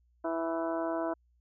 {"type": "harmonic tone with a mistuned harmonic", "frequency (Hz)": 164.81, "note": "E3", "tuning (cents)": 0, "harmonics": [2, 3, 4, 5, 6, 7, 8, 9], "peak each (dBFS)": [-34, -43, -33, -46, -39, -50, -44, -47], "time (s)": [0.24, 1.14], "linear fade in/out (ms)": 10, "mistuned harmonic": 9, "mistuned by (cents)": 24, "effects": ["added 60 Hz sine -65 dBFS peak until 1.4 s"]}